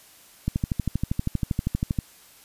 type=click train; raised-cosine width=5 ms; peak=-11 dBFS; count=20; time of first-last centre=0.48-1.988 s; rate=12.6 Hz; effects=white hiss -52 dBFS RMS until 2.44 s + resampled to 32000 Hz